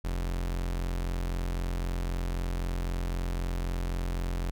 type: tone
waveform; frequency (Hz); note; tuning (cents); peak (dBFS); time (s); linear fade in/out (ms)
40% pulse; 43.85; F1; +8; -28; 0.04-4.51; 10
effects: none